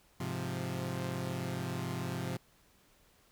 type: chord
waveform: sawtooth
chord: F minor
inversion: first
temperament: equal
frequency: 103.83 / 130.81 / 174.61 Hz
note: Ab2 / C3 / F3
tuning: 0 / 0 / 0 cents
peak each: -38 / -34 / -35 dBFS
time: 0.2-2.37 s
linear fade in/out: 5 ms
effects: pink hiss -66 dBFS RMS until 3.31 s